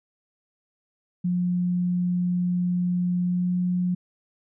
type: tone with pitch glide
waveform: sine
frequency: 178.2 to 179.54 Hz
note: F3 to F3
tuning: +35 to +48 cents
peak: -21 dBFS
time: 1.24-3.95 s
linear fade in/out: 10 ms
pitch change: +13 cents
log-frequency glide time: 3.23-3.53 s
effects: none